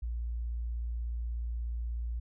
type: tone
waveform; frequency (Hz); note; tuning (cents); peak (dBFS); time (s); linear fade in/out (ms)
sine; 58.27; A#1; 0; -32; 0.02-2.2; 10
effects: none